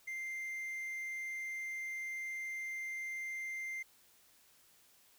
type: tone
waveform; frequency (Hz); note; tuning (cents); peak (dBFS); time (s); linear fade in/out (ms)
triangle; 2093; C7; 0; -37; 0.07-3.83; 10
effects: white hiss -66 dBFS RMS until 5.18 s